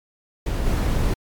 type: noise with level steps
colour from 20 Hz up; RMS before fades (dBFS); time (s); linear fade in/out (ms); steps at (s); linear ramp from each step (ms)
brown; -23 / -20; 0.46-1.14; 5; 0.66; 2
effects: MP3 96 kbps